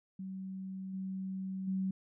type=tone with level steps; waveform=sine; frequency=190 Hz; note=F#3; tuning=46 cents sharp; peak=-39 / -36 / -31 dBFS; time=0.19-1.91 s; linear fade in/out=5 ms; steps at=0.93 / 1.67 s; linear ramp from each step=10 ms; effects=none